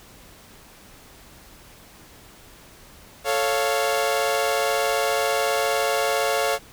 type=chord; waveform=sawtooth; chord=A augmented; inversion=none; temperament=equal; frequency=440 / 554.4 / 698.5 Hz; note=A4 / C#5 / E#5; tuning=0 / 0 / 0 cents; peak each=-22 / -20 / -21 dBFS; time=3.24-6.59 s; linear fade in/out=50 ms; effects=pink hiss -48 dBFS RMS until 6.72 s